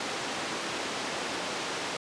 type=band-pass noise; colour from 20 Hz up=pink; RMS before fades=-34 dBFS; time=0-1.97 s; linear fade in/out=5 ms; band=300 to 5900 Hz; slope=12 dB/octave; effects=resampled to 22050 Hz